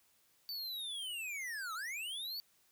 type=linear two-way sweep; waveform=square; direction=down then up; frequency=4594 to 1241 to 4594 Hz; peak=-40 dBFS; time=0.49-2.4 s; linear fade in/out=0 ms; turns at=1.74 s; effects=white hiss -71 dBFS RMS until 2.71 s